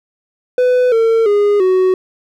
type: tone with pitch steps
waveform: triangle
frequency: 500 / 453.2 / 410.8 / 372.4 Hz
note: B4 / A#4 / G#4 / F#4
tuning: +21 / -49 / -19 / +11 cents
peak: -7 dBFS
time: 0.58-1.94 s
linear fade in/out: 2 ms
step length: 340 ms
effects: none